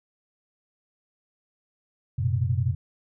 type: tone cluster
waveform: sine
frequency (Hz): 92.8 / 117.5 / 129.4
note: F#2 / A#2 / C3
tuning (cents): +6 / +14 / -19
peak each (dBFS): -26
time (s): 2.18-2.75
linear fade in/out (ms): 10
effects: none